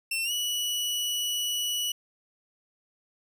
sawtooth tone with pitch glide, 2699 to 2943 Hz, E7 to F#7, +40 to -10 cents, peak -24 dBFS, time 0.11-1.92 s, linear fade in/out 5 ms, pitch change +150 cents, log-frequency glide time 0.24-0.32 s, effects none

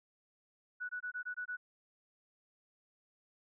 sine tone bursts, 1476 Hz, F#6, 5 cents flat, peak -37 dBFS, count 7, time 0.8-1.57 s, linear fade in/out 20 ms, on 92 ms, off 21 ms, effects none

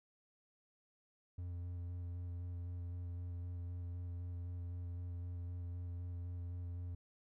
triangle tone with vibrato, 87.8 Hz, F2, 10 cents sharp, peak -39 dBFS, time 1.38-6.95 s, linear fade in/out 5 ms, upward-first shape square, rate 3.9 Hz, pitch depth 13 cents each way, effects none

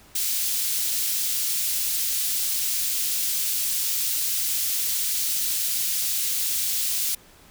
white high-pass noise, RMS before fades -25 dBFS, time 0.15-7.15 s, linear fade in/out 5 ms, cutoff 3500 Hz, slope 12 dB/octave, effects pink hiss -52 dBFS RMS until 7.5 s

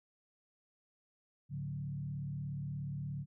sine tone with frequency modulation, 142.2 Hz, C#3, 45 cents sharp, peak -37 dBFS, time 1.49-3.26 s, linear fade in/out 50 ms, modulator 36.9 Hz, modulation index 0.8, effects none

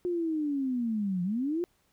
sine linear two-way sweep, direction down then up, 360 to 173.1 to 360 Hz, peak -27 dBFS, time 0.05-1.64 s, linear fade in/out 0 ms, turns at 1.23 s, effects pink hiss -70 dBFS RMS until 1.92 s

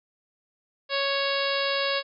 harmonic tone, 554.4 Hz, C#5, in tune, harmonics 1 / 2 / 3 / 4 / 5 / 6 / 7 / 8 / 9, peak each -28 / -32 / -32 / -35 / -33 / -35 / -33 / -34 / -37 dBFS, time 0.89-2.03 s, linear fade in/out 50 ms, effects none

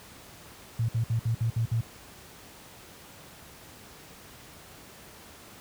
sine tone bursts, 114.5 Hz, A#2, 31 cents flat, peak -23 dBFS, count 7, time 0.79-1.809 s, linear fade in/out 5 ms, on 95 ms, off 59 ms, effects pink hiss -49 dBFS RMS until 5.6 s + high-pass 60 Hz 12 dB/octave

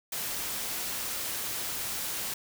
white noise, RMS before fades -34 dBFS, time 0.12-2.34 s, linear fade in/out 5 ms, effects none

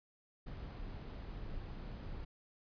brown noise, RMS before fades -45 dBFS, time 0.46-2.25 s, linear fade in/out 10 ms, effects resampled to 11025 Hz

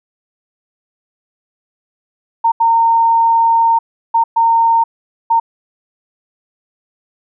sine tone bursts at uneven times, 917 Hz, A#5, 29 cents flat, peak -8 dBFS, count 5, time 2.44-2.52 / 2.6-3.79 / 4.14-4.24 / 4.36-4.84 / 5.3-5.4 s, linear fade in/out 10 ms, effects none

